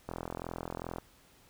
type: click train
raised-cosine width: 1 ms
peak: -23 dBFS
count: 39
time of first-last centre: 0.09-0.984 s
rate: 42.5 Hz
effects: pink hiss -62 dBFS RMS until 1.49 s